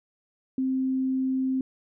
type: tone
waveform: sine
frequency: 262 Hz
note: C4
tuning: 2 cents sharp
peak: -23 dBFS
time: 0.58-1.61 s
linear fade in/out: 2 ms
effects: none